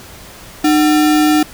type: tone with sample-and-hold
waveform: sine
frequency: 304.2 Hz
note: D#4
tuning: 39 cents flat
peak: -8 dBFS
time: 0.64-1.43 s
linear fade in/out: 5 ms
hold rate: 1050 Hz
effects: pink hiss -36 dBFS RMS until 1.53 s